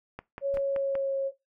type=click train; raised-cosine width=0.5 ms; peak=-23 dBFS; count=5; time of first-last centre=0.19-0.953 s; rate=5.24 Hz
type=tone with pitch glide; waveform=sine; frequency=554.4 to 544.2 Hz; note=C#5 to C#5; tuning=0 to -32 cents; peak=-25 dBFS; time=0.41-1.32 s; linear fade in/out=50 ms; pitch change=-32 cents; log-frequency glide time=0.53-1.16 s
type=noise with exponential decay; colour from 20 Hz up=brown; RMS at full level=-37 dBFS; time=0.54-0.64 s; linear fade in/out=1 ms; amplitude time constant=21 ms
effects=noise-tail reverb RT60 0.2 s tail -20 dB re dry